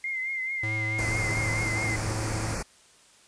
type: tone with vibrato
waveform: sine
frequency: 2093 Hz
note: C7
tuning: in tune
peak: -28 dBFS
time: 0.04-1.96 s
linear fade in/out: 2 ms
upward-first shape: triangle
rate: 4.6 Hz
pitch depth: 53 cents each way
type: tone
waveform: square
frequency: 108.6 Hz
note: A2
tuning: 22 cents flat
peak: -31 dBFS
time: 0.63-2.55 s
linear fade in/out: 5 ms
type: band-stop noise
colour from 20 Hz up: pink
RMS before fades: -32 dBFS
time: 0.98-2.63 s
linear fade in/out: 10 ms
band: 2500 to 4400 Hz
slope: 96 dB/octave
effects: white hiss -57 dBFS RMS until 3.27 s + resampled to 22050 Hz